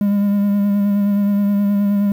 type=tone with vibrato; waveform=triangle; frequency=202.5 Hz; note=G#3; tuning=43 cents flat; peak=-11 dBFS; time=0.01-2.12 s; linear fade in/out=2 ms; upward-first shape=sine; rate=9.5 Hz; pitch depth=22 cents each way; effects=7-bit